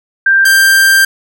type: tone pair in turn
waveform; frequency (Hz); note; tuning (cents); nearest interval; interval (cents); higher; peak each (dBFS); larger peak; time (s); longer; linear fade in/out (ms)
sine / 45% pulse; 1580 / 1580; G6 / G6; +13 / +13; unison; 0; neither; -5; neither; 0.26-0.45 / 0.45-1.05; second; 5
effects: none

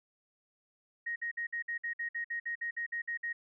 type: tone bursts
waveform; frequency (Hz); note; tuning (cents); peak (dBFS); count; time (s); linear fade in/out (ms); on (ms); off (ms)
sine; 1874; A#6; +9; -33; 15; 1.06-3.33; 10; 100; 55
effects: none

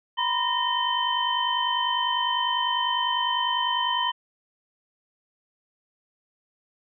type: tone cluster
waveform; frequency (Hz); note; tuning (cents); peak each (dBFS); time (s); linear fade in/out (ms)
sine; 961 / 1011 / 1839 / 3077; B5 / B5 / A#6 / G7; -48 / +40 / -24 / -33; -27 / -27 / -32 / -27; 0.17-4.12; 20
effects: none

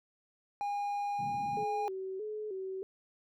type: tone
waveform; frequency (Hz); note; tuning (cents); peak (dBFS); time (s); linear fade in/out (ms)
triangle; 814; G#5; -35; -30; 0.61-1.88; 0
type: band-pass noise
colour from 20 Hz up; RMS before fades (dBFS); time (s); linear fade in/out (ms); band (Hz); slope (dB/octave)
pink; -46; 1.18-1.65; 20; 140 to 240; 24
type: tone with vibrato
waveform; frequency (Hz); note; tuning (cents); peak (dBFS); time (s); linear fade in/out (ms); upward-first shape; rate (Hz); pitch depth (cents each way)
sine; 402.7; G4; +47; -36; 1.57-2.83; 0; square; 1.6; 100
effects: none

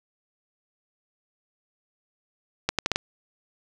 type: accelerating click train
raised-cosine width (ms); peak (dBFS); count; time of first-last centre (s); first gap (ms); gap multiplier
0.2; -5; 5; 2.69-2.959; 97; 0.76
effects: none

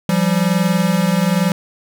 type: tone pair together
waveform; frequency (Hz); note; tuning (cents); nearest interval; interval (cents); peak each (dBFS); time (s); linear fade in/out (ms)
square; 171.6 / 192.61; F3 / G3; -30 / -30; major second; 200; -17; 0.09-1.52; 2
effects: none

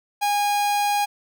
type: tone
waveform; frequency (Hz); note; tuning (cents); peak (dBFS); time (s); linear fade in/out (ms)
45% pulse; 820; G#5; -22; -19; 0.21-1.06; 20
effects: none

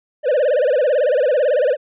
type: tone with vibrato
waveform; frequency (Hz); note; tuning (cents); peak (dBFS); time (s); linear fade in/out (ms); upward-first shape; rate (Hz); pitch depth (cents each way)
triangle; 548; C#5; -20; -11; 0.23-1.77; 50; sine; 18; 210
effects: resampled to 8000 Hz

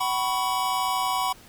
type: chord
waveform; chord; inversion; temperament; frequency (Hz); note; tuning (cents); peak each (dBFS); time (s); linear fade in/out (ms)
square; F# suspended fourth; none; equal with one note detuned; 756 / 987.8 / 1108.7; F#5 / B5 / C#6; +37 / 0 / 0; -29 / -27 / -30; 0-1.33; 10
effects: pink hiss -50 dBFS RMS until 1.48 s

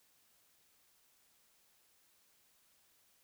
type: silence
effects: white hiss -71 dBFS RMS until 3.23 s

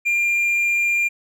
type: tone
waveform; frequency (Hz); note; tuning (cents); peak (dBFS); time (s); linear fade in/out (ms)
triangle; 2395; D7; +33; -15; 0.05-1.09; 20
effects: none

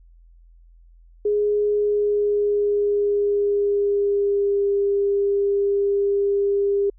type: tone with pitch glide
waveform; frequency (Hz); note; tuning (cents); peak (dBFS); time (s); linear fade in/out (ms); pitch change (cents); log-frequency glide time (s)
sine; 415.3 to 401.2; G#4 to G4; 0 to +40; -17; 1.25-6.9; 5; -60; 1.72-4.68
effects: added 42 Hz sine -47 dBFS peak until 6.98 s

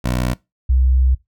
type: tone pair in turn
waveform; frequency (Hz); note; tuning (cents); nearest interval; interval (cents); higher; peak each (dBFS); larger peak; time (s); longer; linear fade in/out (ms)
15% pulse / sine; 61.74 / 64.2; B1 / C2; 0 / -32; minor second; 68; second; -11; neither; 0.04-0.34 / 0.69-1.15; second; 10
effects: noise-tail reverb RT60 0.2 s tail -21 dB re dry

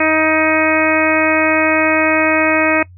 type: harmonic tone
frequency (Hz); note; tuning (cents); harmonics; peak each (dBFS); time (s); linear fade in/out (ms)
314.5; D#4; +19; 1 / 2 / 3 / 4 / 5 / 6 / 7 / 8; -17 / -17 / -22 / -21 / -22 / -21 / -19 / -19; 0-2.83; 5
effects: noise-tail reverb RT60 0.1 s tail -22 dB re dry + added 90 Hz sine -37 dBFS peak until 2.97 s

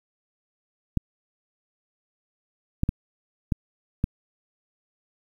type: clicks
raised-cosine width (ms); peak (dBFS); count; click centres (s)
5; -9; 5; 0.973 / 2.834 / 2.891 / 3.522 / 4.041
effects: 8-bit

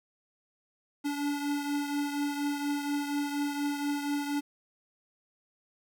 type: beating tone pair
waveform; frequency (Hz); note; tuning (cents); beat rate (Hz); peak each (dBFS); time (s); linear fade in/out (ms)
square; 287.5 / 291.7; D4 / D4; -37 / -12; 4.2; -31 / -38; 1.04-4.41; 20
effects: 10-bit

